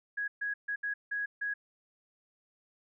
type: tone bursts at uneven times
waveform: sine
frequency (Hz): 1661.2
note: G#6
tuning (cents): 0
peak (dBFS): -31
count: 6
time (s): 0.17-0.28 / 0.41-0.54 / 0.68-0.76 / 0.83-0.94 / 1.11-1.26 / 1.41-1.54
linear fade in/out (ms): 10
effects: none

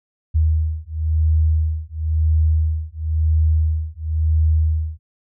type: beating tone pair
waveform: sine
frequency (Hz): 78.3 / 79.27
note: D#2 / D#2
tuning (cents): +11 / +33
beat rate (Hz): 0.97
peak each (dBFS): -18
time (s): 0.34-4.99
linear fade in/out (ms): 20
effects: none

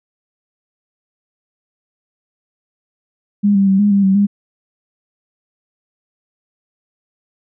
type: tone with pitch steps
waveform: sine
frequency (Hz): 204 / 196.6 / 192.8 / 205.8 / 199.1 / 192.2 / 202.5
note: G#3 / G3 / G3 / G#3 / G3 / G3 / G#3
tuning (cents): -31 / +5 / -28 / -16 / +27 / -34 / -43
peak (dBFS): -9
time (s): 3.43-4.27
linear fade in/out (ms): 20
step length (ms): 120
effects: none

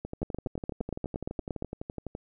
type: two click trains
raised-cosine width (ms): 2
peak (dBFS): -18 / -22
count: 13 / 26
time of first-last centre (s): 0.23-1.624 / 0.05-2.151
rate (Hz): 8.61 / 11.9
effects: none

